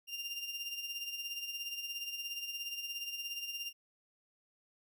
30% pulse tone with tremolo, 2794 Hz, F7, in tune, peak -34 dBFS, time 0.07-3.73 s, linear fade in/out 50 ms, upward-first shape sine, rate 17 Hz, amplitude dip 55%, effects none

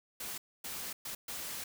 white noise bursts at uneven times, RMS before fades -41 dBFS, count 4, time 0.2-0.38 / 0.64-0.93 / 1.05-1.15 / 1.28-1.64 s, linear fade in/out 5 ms, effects none

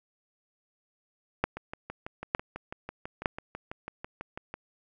two click trains, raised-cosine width 0.5 ms, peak -22 / -9 dBFS, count 19 / 3, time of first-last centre 1.57-4.54 / 1.44-3.258 s, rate 6.06 / 1.1 Hz, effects none

